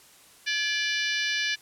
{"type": "harmonic tone with a mistuned harmonic", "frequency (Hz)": 590, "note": "D5", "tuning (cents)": 8, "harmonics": [3, 4, 5, 6, 7, 8, 9, 10], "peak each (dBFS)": [-29, -31, -33, -35, -36, -37, -38, -39], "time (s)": [0.46, 1.56], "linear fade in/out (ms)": 20, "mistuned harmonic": 3, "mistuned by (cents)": -61, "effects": ["white hiss -54 dBFS RMS until 1.61 s", "low-pass 12000 Hz 12 dB/octave"]}